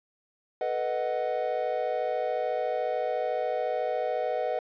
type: chord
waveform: triangle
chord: B dominant seventh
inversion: third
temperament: equal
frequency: 440 / 493.9 / 622.3 / 740 Hz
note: A4 / B4 / D#5 / F#5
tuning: 0 / 0 / 0 / 0 cents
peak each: -35 / -29 / -29 / -30 dBFS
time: 0.61-4.59 s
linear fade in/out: 2 ms
effects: resampled to 11025 Hz